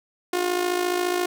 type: tone with amplitude modulation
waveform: sawtooth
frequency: 357.4 Hz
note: F4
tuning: 40 cents sharp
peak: -15 dBFS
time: 0.33-1.26 s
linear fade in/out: 5 ms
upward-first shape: sine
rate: 54.5 Hz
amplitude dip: 65%
effects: none

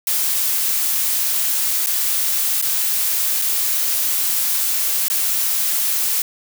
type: noise with dropouts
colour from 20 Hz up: blue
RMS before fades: -19 dBFS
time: 0.07-6.22 s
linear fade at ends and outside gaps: 2 ms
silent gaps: 1.862-1.869 / 2.615-2.624 / 3.417-3.42 / 5.083-5.1 s
effects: none

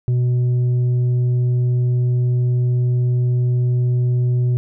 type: tone with tanh clipping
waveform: sine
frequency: 123.47 Hz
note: B2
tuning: in tune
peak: -15 dBFS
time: 0.08-4.57 s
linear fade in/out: 0 ms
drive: 4 dB
effects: none

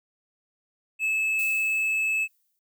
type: tone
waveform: triangle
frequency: 2604 Hz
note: E7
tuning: 22 cents flat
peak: -21 dBFS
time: 0.99-2.28 s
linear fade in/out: 50 ms
type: noise with exponential decay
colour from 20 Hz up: violet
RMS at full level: -36 dBFS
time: 1.39-2.59 s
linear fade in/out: 0 ms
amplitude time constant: 260 ms
effects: noise-tail reverb RT60 0.1 s tail -24 dB re dry

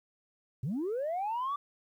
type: linear sweep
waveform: sine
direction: up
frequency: 110 to 1174.7 Hz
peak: -29 dBFS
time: 0.63-1.56 s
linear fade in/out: 5 ms
effects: tanh soft clip ceiling -28 dBFS + 11-bit

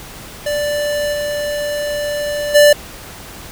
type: tone with level steps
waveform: square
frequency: 587.3 Hz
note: D5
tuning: in tune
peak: -17 / -19 / -6 dBFS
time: 0.46-2.73 s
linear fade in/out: 5 ms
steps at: 1.12 / 2.54 s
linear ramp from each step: 20 ms
effects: pink hiss -34 dBFS RMS until 3.51 s

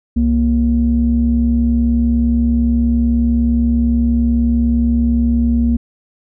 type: tone pair together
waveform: sine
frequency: 66 / 234.8 Hz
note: C2 / A#3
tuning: +16 / +13 cents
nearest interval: octave + minor seventh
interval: 2197 cents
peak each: -14 / -12 dBFS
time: 0.16-5.77 s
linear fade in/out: 10 ms
effects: tanh soft clip ceiling -4 dBFS

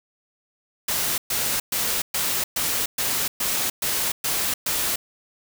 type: noise bursts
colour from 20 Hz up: white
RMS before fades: -24 dBFS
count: 10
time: 0.88-4.96 s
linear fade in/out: 5 ms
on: 300 ms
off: 120 ms
effects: none

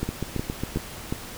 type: two click trains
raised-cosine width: 3 ms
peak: -14 / -13 dBFS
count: 6 / 4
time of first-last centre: 0.09-0.772 / 0.03-1.125 s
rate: 7.33 / 2.74 Hz
effects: pink hiss -39 dBFS RMS until 1.37 s

